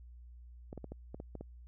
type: clicks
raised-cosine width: 2 ms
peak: -30 dBFS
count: 8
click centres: 0.729 / 0.777 / 0.843 / 0.92 / 1.145 / 1.201 / 1.353 / 1.41 s
effects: added 60 Hz sine -50 dBFS peak until 1.67 s